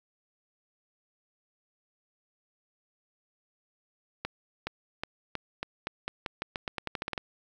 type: accelerating click train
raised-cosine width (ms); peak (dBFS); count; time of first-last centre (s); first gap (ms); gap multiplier
0.3; -16; 18; 4.25-7.178; 420; 0.87
effects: 9-bit